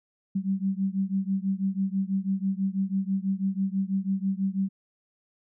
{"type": "beating tone pair", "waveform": "sine", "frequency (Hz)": [190.7, 196.8], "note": ["G3", "G3"], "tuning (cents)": [-47, 7], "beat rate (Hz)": 6.1, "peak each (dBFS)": [-27, -28], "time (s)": [0.35, 4.69], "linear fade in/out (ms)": 10, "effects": []}